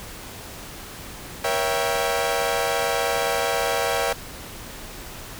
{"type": "chord", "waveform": "sawtooth", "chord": "A# diminished seventh", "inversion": "none", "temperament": "equal with one note detuned", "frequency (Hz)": [474.6, 554.4, 659.3, 784], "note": ["A#4", "C#5", "E5", "G5"], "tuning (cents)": [31, 0, 0, 0], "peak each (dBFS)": -23, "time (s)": [1.44, 4.13], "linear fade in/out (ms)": 5, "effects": ["pink hiss -38 dBFS RMS until 5.39 s"]}